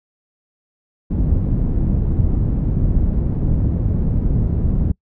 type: low-pass noise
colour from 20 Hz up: pink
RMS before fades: -17 dBFS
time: 1.1-4.92 s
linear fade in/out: 10 ms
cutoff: 190 Hz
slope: 12 dB/octave
effects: noise-tail reverb RT60 0.1 s tail -25 dB re dry